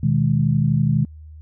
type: chord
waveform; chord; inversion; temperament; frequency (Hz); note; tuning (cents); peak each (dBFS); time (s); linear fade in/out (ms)
sine; G# minor; first; equal; 123.47 / 155.56 / 207.7; B2 / D#3 / G#3; 0 / 0 / 0; -19 / -18 / -22; 0.03-1.05; 5
effects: added 77 Hz sine -37 dBFS peak until 1.41 s